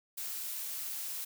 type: noise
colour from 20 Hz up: blue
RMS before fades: -39 dBFS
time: 0.17-1.25 s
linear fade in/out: 10 ms
effects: none